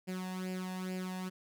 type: tone with flanger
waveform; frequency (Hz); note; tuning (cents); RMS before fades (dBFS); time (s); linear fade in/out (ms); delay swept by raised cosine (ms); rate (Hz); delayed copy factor
sawtooth; 185; F#3; 0; -39; 0.07-1.3; 20; 0.4 to 1.15; 2.3; +0.7
effects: none